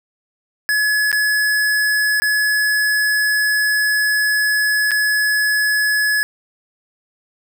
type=tone with dropouts; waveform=square; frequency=1700 Hz; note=G#6; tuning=40 cents sharp; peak=-15 dBFS; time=0.69-6.23 s; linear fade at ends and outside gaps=0 ms; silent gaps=1.116-1.128 / 2.2-2.22 / 4.909-4.916 s; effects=7-bit